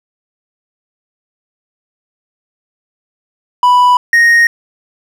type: tone pair in turn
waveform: triangle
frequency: 987.8 / 1864.7 Hz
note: B5 / A#6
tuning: 0 / 0 cents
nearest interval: major seventh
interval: 1100 cents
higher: second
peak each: -3 dBFS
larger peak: neither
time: 3.63-3.97 / 4.13-4.47 s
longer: neither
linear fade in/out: 2 ms
effects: none